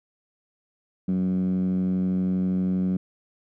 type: tone with band-pass filter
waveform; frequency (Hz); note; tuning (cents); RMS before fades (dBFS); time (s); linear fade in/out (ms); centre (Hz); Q
10% pulse; 92.5; F#2; 0; -24; 1.08-2.97; 5; 200; 7.4
effects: none